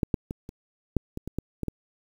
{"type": "clicks", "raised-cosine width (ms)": 3, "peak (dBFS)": [-10, -10, -19, -26, -9, -20, -21, -15, -17, -16], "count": 10, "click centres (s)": [0.032, 0.142, 0.309, 0.491, 0.967, 1.174, 1.276, 1.386, 1.633, 1.683], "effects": ["8-bit"]}